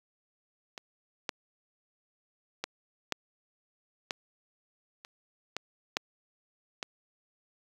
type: clicks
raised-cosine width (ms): 0.2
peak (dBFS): -23 / -13 / -15 / -11 / -14 / -29 / -16 / -9 / -17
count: 9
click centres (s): 0.778 / 1.292 / 2.64 / 3.123 / 4.108 / 5.049 / 5.566 / 5.969 / 6.828
effects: high-pass 200 Hz 12 dB/octave + 8-bit